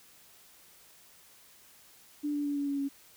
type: tone with pitch steps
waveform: sine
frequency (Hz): 293.7 / 290.5 / 287.3 / 284.2 / 281.1 / 278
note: D4 / D4 / D4 / C#4 / C#4 / C#4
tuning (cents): 0 / -19 / -38 / +43 / +24 / +5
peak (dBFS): -29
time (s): 2.23-2.89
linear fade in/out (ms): 20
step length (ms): 110
effects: white hiss -58 dBFS RMS until 3.16 s